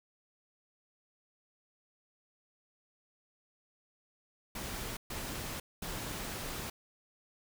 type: noise bursts at uneven times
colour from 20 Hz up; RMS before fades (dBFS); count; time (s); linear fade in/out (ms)
pink; -40; 3; 4.55-4.97 / 5.1-5.6 / 5.82-6.7; 5
effects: none